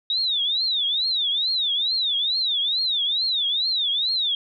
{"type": "tone with vibrato", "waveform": "sine", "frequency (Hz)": 3729, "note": "A#7", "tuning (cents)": 0, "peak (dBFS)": -20, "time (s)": [0.1, 4.35], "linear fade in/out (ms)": 2, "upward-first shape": "triangle", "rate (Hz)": 2.3, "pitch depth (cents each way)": 250, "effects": []}